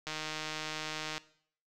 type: click train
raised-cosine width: 0.2 ms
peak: -20 dBFS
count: 173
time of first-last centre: 0.07-1.18 s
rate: 155 Hz
effects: noise-tail reverb RT60 0.6 s tail -18 dB re dry